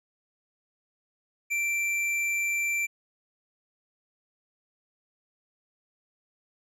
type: tone with hard clipping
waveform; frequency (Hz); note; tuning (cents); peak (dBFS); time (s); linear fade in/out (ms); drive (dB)
sine; 2349; D7; 0; -27; 1.5-2.87; 20; 9
effects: none